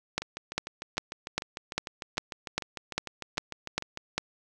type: two click trains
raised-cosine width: 0.2 ms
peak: -10 / -19 dBFS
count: 11 / 26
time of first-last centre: 0.18-4.18 / 0.22-3.974 s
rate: 2.5 / 6.66 Hz
effects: none